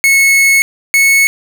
45% pulse tone pair in turn, 2193 / 2202 Hz, C#7 / C#7, -19 / -12 cents, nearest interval unison, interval 7 cents, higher second, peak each -6 dBFS, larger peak neither, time 0.04-0.62 / 0.94-1.27 s, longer first, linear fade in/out 0 ms, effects none

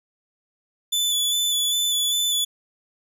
sawtooth tone with vibrato, 3473 Hz, A7, 23 cents flat, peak -17 dBFS, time 0.92-2.45 s, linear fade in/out 10 ms, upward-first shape square, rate 2.5 Hz, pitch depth 17 cents each way, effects none

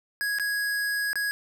square tone with dropouts, 1661.2 Hz, G#6, in tune, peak -26 dBFS, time 0.21-1.31 s, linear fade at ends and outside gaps 0 ms, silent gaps 0.386-0.397 / 1.131-1.156 s, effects none

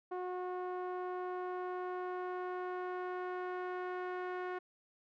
sawtooth tone with low-pass filter sweep, 363.7 Hz, F#4, 30 cents flat, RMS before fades -40 dBFS, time 0.11-4.59 s, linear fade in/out 10 ms, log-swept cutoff 1000 to 1600 Hz, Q 1.5, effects none

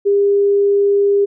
sine tone, 402.4 Hz, G4, 45 cents sharp, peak -10 dBFS, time 0.05-1.26 s, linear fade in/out 20 ms, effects none

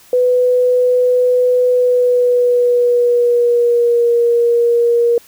sine tone with pitch glide, 497.9 to 472.4 Hz, B4 to A#4, +14 to +23 cents, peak -9 dBFS, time 0.13-5.18 s, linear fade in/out 2 ms, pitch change -91 cents, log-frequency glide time 1.68-4.11 s, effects white hiss -45 dBFS RMS until 5.27 s

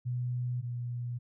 sine tone pair in turn, 123.47 / 121.21 Hz, B2 / B2, 0 / -32 cents, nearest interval unison, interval 32 cents, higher first, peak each -30 / -33 dBFS, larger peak first, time 0.05-0.62 / 0.62-1.19 s, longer neither, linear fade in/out 20 ms, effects none

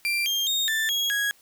35% pulse tone with pitch steps, 2366 / 3204 / 3704 / 1771 / 3306 / 1656 Hz, D7 / G7 / A#7 / A6 / G#7 / G#6, +12 / +37 / -12 / +11 / -9 / -5 cents, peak -21 dBFS, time 0.05-1.31 s, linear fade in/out 0 ms, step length 210 ms, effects white hiss -58 dBFS RMS until 1.41 s

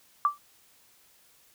sine tone with exponential decay, 1168 Hz, D6, 10 cents flat, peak -16 dBFS, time 0.25-0.38 s, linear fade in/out 1 ms, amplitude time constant 27 ms, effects white hiss -61 dBFS RMS until 1.54 s

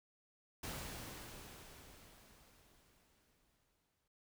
pink noise with exponential decay, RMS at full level -44 dBFS, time 0.63-4.08 s, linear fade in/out 5 ms, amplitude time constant 750 ms, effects none

